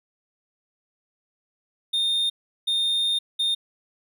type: tone bursts at uneven times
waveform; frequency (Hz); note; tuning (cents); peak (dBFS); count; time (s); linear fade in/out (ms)
triangle; 3651; A#7; -37; -19; 3; 1.93-2.3 / 2.67-3.19 / 3.39-3.55; 10
effects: none